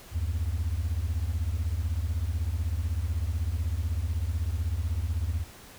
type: beating tone pair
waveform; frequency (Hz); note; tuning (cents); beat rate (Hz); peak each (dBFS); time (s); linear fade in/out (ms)
sine; 73.42 / 89.42; D2 / F2; 0 / +41; 16; -27; 0.11-5.45; 50
effects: tanh soft clip ceiling -23 dBFS + pink hiss -49 dBFS RMS until 5.78 s